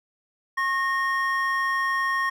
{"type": "tone pair together", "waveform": "triangle", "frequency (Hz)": [1085, 1852.7], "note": ["C#6", "A#6"], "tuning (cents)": [-37, -11], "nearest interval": "major sixth", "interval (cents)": 926, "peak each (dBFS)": -23, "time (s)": [0.57, 2.3], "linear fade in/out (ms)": 10, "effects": []}